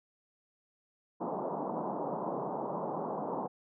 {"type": "band-pass noise", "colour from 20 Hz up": "white", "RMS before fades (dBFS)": -36, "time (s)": [1.2, 3.48], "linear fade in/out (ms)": 20, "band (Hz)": [150, 1000], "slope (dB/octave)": 48, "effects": []}